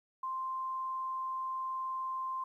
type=tone; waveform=sine; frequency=1046.5 Hz; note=C6; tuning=in tune; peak=-34 dBFS; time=0.23-2.44 s; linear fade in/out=5 ms; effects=12-bit